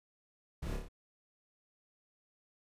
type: noise with echo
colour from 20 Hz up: brown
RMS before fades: -39 dBFS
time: 0.62-0.77 s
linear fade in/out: 10 ms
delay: 29 ms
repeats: 4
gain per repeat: -3 dB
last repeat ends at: 0.886 s
effects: resampled to 32000 Hz